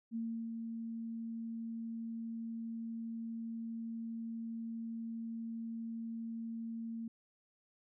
sine tone with ADSR envelope, 228.1 Hz, A#3, 37 cents flat, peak -35 dBFS, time 0.11-7.08 s, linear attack 45 ms, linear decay 340 ms, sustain -4 dB, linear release 4 ms, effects none

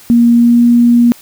sine tone with pitch glide, 236.1 to 238.3 Hz, A#3 to A#3, +22 to +38 cents, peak -4 dBFS, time 0.1-1.12 s, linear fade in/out 0 ms, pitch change +16 cents, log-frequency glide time 0.34-0.61 s, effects white hiss -39 dBFS RMS until 1.21 s

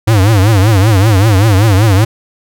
square tone with vibrato, 102.9 Hz, G#2, 16 cents flat, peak -6 dBFS, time 0.07-2.05 s, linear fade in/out 10 ms, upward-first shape triangle, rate 5.2 Hz, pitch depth 220 cents each way, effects none

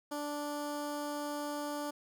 15% pulse tone with notch filter, 292.8 Hz, D4, 5 cents flat, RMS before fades -38 dBFS, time 0.11-1.91 s, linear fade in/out 10 ms, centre 2600 Hz, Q 1.9, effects none

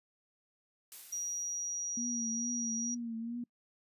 blue noise with exponential decay, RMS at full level -46 dBFS, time 0.92-2.3 s, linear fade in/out 0 ms, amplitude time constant 300 ms
sine tone, 5760 Hz, F#8, 47 cents flat, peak -34 dBFS, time 1.12-2.95 s, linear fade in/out 10 ms
sine tone with vibrato, 233.1 Hz, A#3, in tune, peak -36 dBFS, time 1.97-3.44 s, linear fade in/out 5 ms, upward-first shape triangle, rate 2.3 Hz, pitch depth 67 cents each way
effects noise-tail reverb RT60 0.1 s tail -26 dB re dry + resampled to 32000 Hz

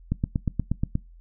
click train, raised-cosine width 5 ms, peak -11 dBFS, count 8, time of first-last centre 0.12-0.954 s, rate 8.39 Hz, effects noise-tail reverb RT60 0.2 s tail -22 dB re dry + added 42 Hz sine -46 dBFS peak until 1.2 s

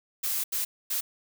blue noise bursts at uneven times, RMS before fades -29 dBFS, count 3, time 0.23-0.44 / 0.52-0.65 / 0.9-1.01 s, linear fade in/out 10 ms, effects none

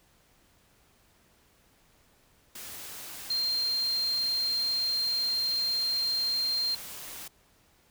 sine tone in noise, 4186 Hz, C8, in tune, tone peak -26 dBFS, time 3.3-6.75 s, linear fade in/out 5 ms, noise white, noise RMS -42 dBFS, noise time 2.55-7.28 s, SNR +13 dB, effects pink hiss -64 dBFS RMS until 7.9 s

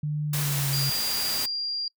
sine tone with pitch glide, 149.8 to 137.37 Hz, D3 to C#3, +35 to -15 cents, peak -25 dBFS, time 0.03-0.9 s, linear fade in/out 5 ms, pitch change -150 cents, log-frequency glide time 0.28-0.69 s
white noise, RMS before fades -30 dBFS, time 0.33-1.46 s, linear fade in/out 5 ms
sine tone, 4777 Hz, D8, 29 cents sharp, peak -27 dBFS, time 0.73-1.88 s, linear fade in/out 2 ms
effects noise-tail reverb RT60 0.1 s tail -25 dB re dry

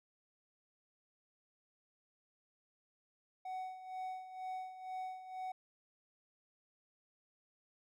triangle tone with tremolo, 747 Hz, F#5, 16 cents sharp, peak -37 dBFS, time 3.45-5.52 s, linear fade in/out 5 ms, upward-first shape sine, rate 2.1 Hz, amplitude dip 70%, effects none

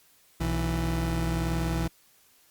30% pulse tone pair together, 61.8 / 164.82 Hz, B1 / E3, +2 / 0 cents, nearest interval octave + perfect fourth, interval 1698 cents, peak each -26 dBFS, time 0.4-1.88 s, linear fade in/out 10 ms, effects white hiss -61 dBFS RMS until 2.5 s + Opus 48 kbps

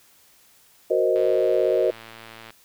sine chord, C half-diminished seventh, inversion second, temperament equal, 370 / 466.2 / 523.3 / 622.3 Hz, Gb4 / Bb4 / C5 / Eb5, 0 / 0 / 0 / 0 cents, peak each -23 dBFS, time 0.9-1.91 s, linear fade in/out 10 ms
click train, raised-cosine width 0.3 ms, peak -25 dBFS, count 153, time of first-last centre 1.16-2.505 s, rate 113 Hz
effects white hiss -56 dBFS RMS until 2.64 s

